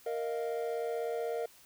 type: chord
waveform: triangle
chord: Bb suspended fourth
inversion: none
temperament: equal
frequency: 466.2 / 622.3 / 698.5 Hz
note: Bb4 / Eb5 / F5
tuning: 0 / 0 / 0 cents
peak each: -32 / -37 / -38 dBFS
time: 0.06-1.46 s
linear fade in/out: 5 ms
effects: white hiss -59 dBFS RMS until 1.65 s